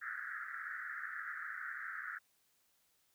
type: band-pass noise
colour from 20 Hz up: white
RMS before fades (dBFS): -44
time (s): 0.01-2.19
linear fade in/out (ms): 20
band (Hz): 1300 to 1900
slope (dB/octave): 96
effects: white hiss -75 dBFS RMS until 3.14 s